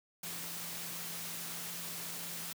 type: tone in noise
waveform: sine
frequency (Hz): 170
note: F3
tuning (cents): -46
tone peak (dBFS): -52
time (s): 0.23-2.53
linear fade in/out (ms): 5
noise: white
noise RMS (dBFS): -42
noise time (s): 0.23-2.53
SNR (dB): -13
effects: high-pass 100 Hz 12 dB/octave